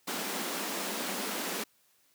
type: high-pass noise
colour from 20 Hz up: pink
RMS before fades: -35 dBFS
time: 0.07-1.64 s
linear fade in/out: 10 ms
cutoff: 180 Hz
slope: 96 dB/octave
effects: white hiss -68 dBFS RMS until 2.14 s + high-pass 100 Hz 12 dB/octave